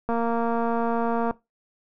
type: click train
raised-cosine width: 1 ms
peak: -13 dBFS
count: 284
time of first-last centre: 0.09-1.31 s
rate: 232 Hz
effects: noise-tail reverb RT60 0.2 s tail -19 dB re dry